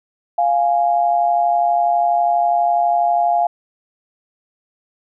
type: tone pair together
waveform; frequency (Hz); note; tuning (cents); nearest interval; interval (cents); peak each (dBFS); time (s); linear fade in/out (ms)
sine; 698.4 / 830.6; F5 / G#5; 0 / 0; minor third; 300; -14 / -19; 0.38-3.47; 5
effects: none